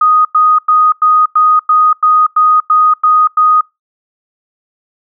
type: tone bursts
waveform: sine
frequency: 1244.5 Hz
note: D#6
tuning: in tune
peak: -5 dBFS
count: 11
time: 0.01-3.61 s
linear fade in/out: 5 ms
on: 240 ms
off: 96 ms
effects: noise-tail reverb RT60 0.2 s tail -25 dB re dry